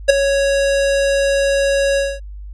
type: tone with ADSR envelope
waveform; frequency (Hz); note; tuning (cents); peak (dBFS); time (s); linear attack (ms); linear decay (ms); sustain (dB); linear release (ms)
square; 554.4; C#5; 0; -3; 0.08-2.2; 19; 8; -11; 230
effects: added 50 Hz sine -29 dBFS peak until 2.53 s + resampled to 22050 Hz